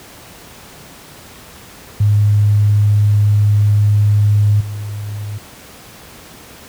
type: tone with level steps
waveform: sine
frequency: 103.83 Hz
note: G#2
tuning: in tune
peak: -8 / -21 dBFS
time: 2-5.38 s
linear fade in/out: 5 ms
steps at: 4.6 s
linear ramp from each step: 10 ms
effects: pink hiss -38 dBFS RMS until 6.68 s + high-pass 60 Hz 12 dB/octave